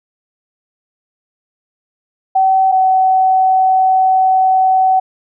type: tone pair in turn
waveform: sine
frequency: 763 / 755.1 Hz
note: G5 / F#5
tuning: -47 / +35 cents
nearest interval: unison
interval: 18 cents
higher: first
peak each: -8 dBFS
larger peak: neither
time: 2.35-2.72 / 2.72-5 s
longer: second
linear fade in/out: 10 ms
effects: none